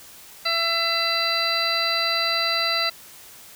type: harmonic tone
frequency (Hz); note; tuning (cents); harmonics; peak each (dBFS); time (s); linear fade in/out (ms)
670; E5; +28; 1 / 2 / 3 / 4 / 6 / 7; -30 / -27 / -28 / -30 / -25 / -26; 0.45-2.9; 10
effects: white hiss -45 dBFS RMS until 3.55 s